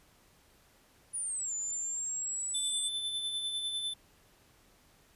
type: linear two-way sweep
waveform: sine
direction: down then up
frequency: 9800 to 7020 to 8230 Hz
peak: -33 dBFS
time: 1.13-2.89 s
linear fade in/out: 20 ms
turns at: 1.54 s
type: tone with tremolo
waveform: square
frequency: 3524 Hz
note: A7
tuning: 2 cents sharp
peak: -32 dBFS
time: 2.54-3.94 s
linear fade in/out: 10 ms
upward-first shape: sine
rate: 10 Hz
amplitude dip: 40%
effects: pink hiss -64 dBFS RMS until 5.15 s + resampled to 32000 Hz